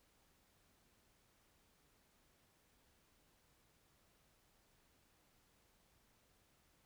silence, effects pink hiss -74 dBFS RMS until 6.85 s

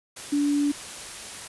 sine tone in noise, 288.5 Hz, D4, 31 cents flat, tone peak -20 dBFS, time 0.32-0.72 s, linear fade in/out 10 ms, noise white, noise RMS -38 dBFS, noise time 0.16-1.48 s, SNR +15 dB, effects resampled to 24000 Hz

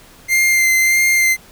45% pulse tone with vibrato, 2093 Hz, C7, in tune, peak -11 dBFS, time 0.28-1.37 s, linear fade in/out 50 ms, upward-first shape sine, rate 1.6 Hz, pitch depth 18 cents each way, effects pink hiss -44 dBFS RMS until 1.51 s

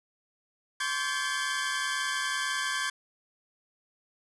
sawtooth tone cluster, 1044 / 1134 / 1572 / 1714 Hz, C6 / C#6 / G6 / A6, -4 / +39 / +4 / -46 cents, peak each -33 / -33 / -28 / -31 dBFS, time 0.8-2.9 s, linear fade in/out 5 ms, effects resampled to 24000 Hz + 10-bit

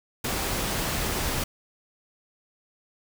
pink noise, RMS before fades -28 dBFS, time 0.24-1.44 s, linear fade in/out 5 ms, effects none

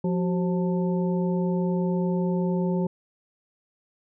harmonic tone with a mistuned harmonic, 177.5 Hz, F3, 28 cents sharp, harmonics 1 / 2 / 3 / 5, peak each -23 / -29 / -33 / -37 dBFS, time 0.04-2.87 s, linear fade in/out 5 ms, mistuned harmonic 2, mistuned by +100 cents, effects none

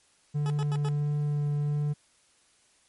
triangle tone with vibrato, 146.83 Hz, D3, in tune, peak -23 dBFS, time 0.34-1.94 s, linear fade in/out 20 ms, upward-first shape sine, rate 1.5 Hz, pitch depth 8 cents each way
20% pulse tone bursts, 426.9 Hz, G#4, 48 cents sharp, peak -30 dBFS, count 4, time 0.46-0.887 s, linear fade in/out 0 ms, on 40 ms, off 89 ms
effects white hiss -64 dBFS RMS until 2.88 s + MP3 48 kbps

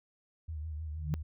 sine tone with vibrato, 77.78 Hz, D#2, in tune, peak -36 dBFS, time 0.48-1.23 s, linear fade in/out 10 ms, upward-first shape triangle, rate 6.4 Hz, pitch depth 82 cents each way
sine tone with exponential growth, 151 Hz, D3, 48 cents sharp, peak -26 dBFS, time 0.91-1.14 s, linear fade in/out 0 ms, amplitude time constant 50 ms
effects none

